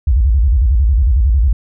sine tone with vibrato, 61.74 Hz, B1, in tune, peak -8 dBFS, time 0.07-1.53 s, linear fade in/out 5 ms, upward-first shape square, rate 11 Hz, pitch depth 260 cents each way, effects none

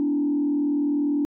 sine tone with frequency modulation, 290.4 Hz, D4, 19 cents flat, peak -19 dBFS, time 0-1.25 s, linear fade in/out 0 ms, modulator 40.2 Hz, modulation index 0.58, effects tanh soft clip ceiling -15 dBFS

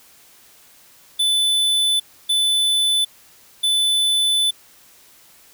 square tone bursts at uneven times, 3500 Hz, A7, 10 cents flat, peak -16 dBFS, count 3, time 1.19-2 / 2.29-3.05 / 3.63-4.51 s, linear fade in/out 10 ms, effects white hiss -50 dBFS RMS until 5.53 s

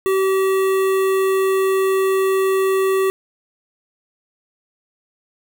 square tone with notch filter, 383.6 Hz, G4, 37 cents flat, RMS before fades -17 dBFS, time 0.06-3.1 s, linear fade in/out 0 ms, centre 5100 Hz, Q 0.76, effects none

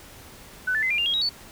sine tone with pitch steps, 1500 / 1753.2 / 2049 / 2395 / 2799 / 3272 / 3824 / 4469 Hz, F#6 / A6 / C7 / D7 / F7 / G#7 / A#7 / C#8, +23 / -7 / -37 / +33 / +3 / -26 / +43 / +13 cents, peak -21 dBFS, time 0.67-1.294 s, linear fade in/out 10 ms, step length 78 ms, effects pink hiss -46 dBFS RMS until 1.51 s

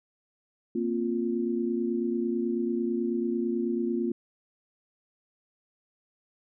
sine chord, Bb suspended second, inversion none, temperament just, 233.1 / 262.2 / 349.6 Hz, Bb3 / C4 / F4, 0 / +4 / +2 cents, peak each -29 / -33 / -29 dBFS, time 0.75-4.12 s, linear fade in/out 5 ms, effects none

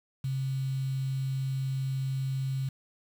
sine tone with quantisation, 133.5 Hz, C3, 35 cents sharp, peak -28 dBFS, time 0.24-2.69 s, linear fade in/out 5 ms, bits 8, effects none

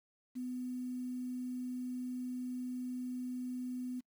sine tone with quantisation, 250.7 Hz, B3, 26 cents sharp, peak -37 dBFS, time 0.35-4.01 s, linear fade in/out 20 ms, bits 10, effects noise-tail reverb RT60 0.1 s tail -26 dB re dry

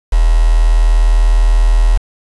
sine tone with quantisation, 40.15 Hz, E1, 45 cents flat, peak -6 dBFS, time 0.12-1.98 s, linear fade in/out 10 ms, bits 4, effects resampled to 24000 Hz

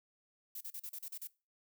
violet noise bursts, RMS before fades -44 dBFS, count 8, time 0.55-1.273 s, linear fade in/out 5 ms, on 58 ms, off 37 ms, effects noise-tail reverb RT60 0.3 s tail -21 dB re dry

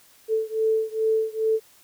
sine beating tone pair, 440 / 442.4 Hz, A4 / A4, 0 / +9 cents, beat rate 2.4 Hz, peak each -23 / -24 dBFS, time 0.28-1.6 s, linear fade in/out 50 ms, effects white hiss -55 dBFS RMS until 1.83 s

